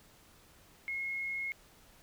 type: tone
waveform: sine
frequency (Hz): 2163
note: C#7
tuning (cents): -43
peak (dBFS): -34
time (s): 0.88-1.52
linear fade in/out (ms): 0
effects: pink hiss -61 dBFS RMS until 2.02 s